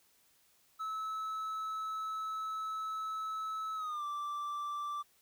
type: tone with pitch glide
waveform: triangle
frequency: 1300 to 1171.6 Hz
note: E6 to D6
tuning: -24 to -5 cents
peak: -34 dBFS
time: 0.79-5.03 s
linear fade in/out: 20 ms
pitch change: -181 cents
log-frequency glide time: 3.75-4.04 s
effects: white hiss -69 dBFS RMS until 5.21 s